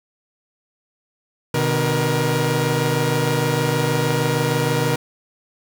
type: tone cluster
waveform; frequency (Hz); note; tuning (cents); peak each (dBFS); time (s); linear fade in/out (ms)
sawtooth; 125.3 / 151.8 / 474.9; B2 / D#3 / A#4; +25 / -42 / +32; -18; 1.54-4.96; 5
effects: 8-bit